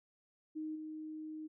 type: tone with level steps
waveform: sine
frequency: 311.1 Hz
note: D#4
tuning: in tune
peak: -38 / -42 dBFS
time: 0.55-1.48 s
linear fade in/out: 20 ms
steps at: 0.75 s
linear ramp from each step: 10 ms
effects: none